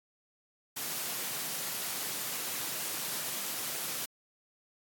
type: high-pass noise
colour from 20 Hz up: white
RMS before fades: -36 dBFS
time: 0.76-4.06 s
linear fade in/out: 10 ms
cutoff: 110 Hz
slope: 96 dB/octave
effects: AAC 64 kbps